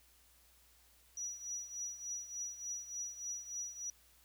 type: tone with tremolo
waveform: sine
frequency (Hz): 5840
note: F#8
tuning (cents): -24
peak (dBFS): -37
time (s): 1.17-3.9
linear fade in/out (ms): 2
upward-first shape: triangle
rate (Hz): 3.4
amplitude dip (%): 80
effects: added 60 Hz sine -70 dBFS peak until 4.24 s + white hiss -67 dBFS RMS until 4.24 s